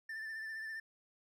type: tone with vibrato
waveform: triangle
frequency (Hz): 1774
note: A6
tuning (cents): +14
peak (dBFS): -39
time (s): 0.09-0.8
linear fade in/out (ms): 5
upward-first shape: sine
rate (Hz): 15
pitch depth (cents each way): 30
effects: none